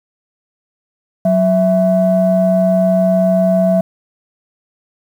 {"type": "tone pair together", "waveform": "sine", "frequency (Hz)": [185.01, 659.3], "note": ["F#3", "E5"], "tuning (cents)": [0, 0], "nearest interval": "octave + minor seventh", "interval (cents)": 2200, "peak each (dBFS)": [-12, -11], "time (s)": [1.25, 3.81], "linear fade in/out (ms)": 5, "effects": ["tanh soft clip ceiling -3 dBFS", "7-bit"]}